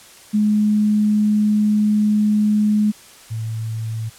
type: tone pair in turn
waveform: sine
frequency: 210.8 / 111.67 Hz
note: G#3 / A2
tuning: +26 / +26 cents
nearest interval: major seventh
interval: 1100 cents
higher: first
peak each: -13 / -22 dBFS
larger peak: first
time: 0.33-2.92 / 3.3-4.1 s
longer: first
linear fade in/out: 20 ms
effects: white hiss -44 dBFS RMS until 4.18 s + low-pass 11000 Hz 12 dB/octave